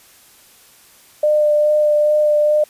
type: tone with vibrato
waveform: sine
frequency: 600 Hz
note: D5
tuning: 37 cents sharp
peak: -11 dBFS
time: 1.23-2.64 s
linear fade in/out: 5 ms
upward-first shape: sine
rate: 2.4 Hz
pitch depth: 12 cents each way
effects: white hiss -48 dBFS RMS until 2.69 s + resampled to 32000 Hz